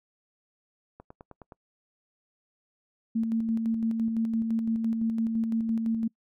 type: click train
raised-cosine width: 1 ms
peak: -31 dBFS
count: 6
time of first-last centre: 1-1.522 s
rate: 9.58 Hz
type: tone with tremolo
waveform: sine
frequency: 225.8 Hz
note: A3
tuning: 45 cents sharp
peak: -23 dBFS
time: 3.15-6.08 s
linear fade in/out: 10 ms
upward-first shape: square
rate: 5.9 Hz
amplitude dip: 35%
effects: noise-tail reverb RT60 0.1 s tail -26 dB re dry